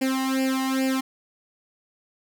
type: tone with flanger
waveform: sawtooth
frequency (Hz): 264.1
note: C4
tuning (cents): +16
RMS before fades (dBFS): -24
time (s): 0.01-1.01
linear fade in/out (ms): 10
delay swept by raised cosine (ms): 0.4 to 1.04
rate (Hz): 2.4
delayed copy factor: +0.95
effects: none